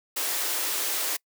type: high-pass noise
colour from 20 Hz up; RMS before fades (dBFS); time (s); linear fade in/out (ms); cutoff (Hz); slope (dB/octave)
white; -28; 0.16-1.17; 10; 290; 96
effects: noise-tail reverb RT60 0.1 s tail -26 dB re dry